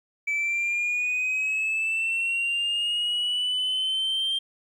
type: linear sweep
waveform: sine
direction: up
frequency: 2302 to 3177 Hz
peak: -21 dBFS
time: 0.27-4.39 s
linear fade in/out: 10 ms
effects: tanh soft clip ceiling -22 dBFS + 10-bit